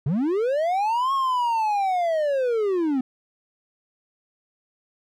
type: linear two-way sweep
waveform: triangle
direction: up then down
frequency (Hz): 123.8 to 1100 to 248.5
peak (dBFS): -18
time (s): 0.06-3.01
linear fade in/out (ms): 5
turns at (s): 1.13
effects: none